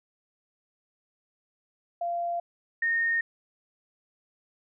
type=tone pair in turn; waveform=sine; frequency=690 / 1842.1 Hz; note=F5 / A#6; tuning=-21 / -21 cents; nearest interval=octave + perfect fourth; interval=1700 cents; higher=second; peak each=-27 / -23 dBFS; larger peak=second; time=2.01-2.4 / 2.82-3.21 s; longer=neither; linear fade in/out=5 ms; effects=none